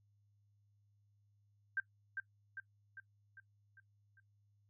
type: tone with echo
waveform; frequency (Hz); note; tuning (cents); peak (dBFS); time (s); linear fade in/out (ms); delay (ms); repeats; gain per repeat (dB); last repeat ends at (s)
sine; 1572; G6; +4; -33; 1.77-1.8; 2; 400; 6; -5; 4.2
effects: noise-tail reverb RT60 0.1 s tail -18 dB re dry + added 102 Hz sine -70 dBFS peak until 4.69 s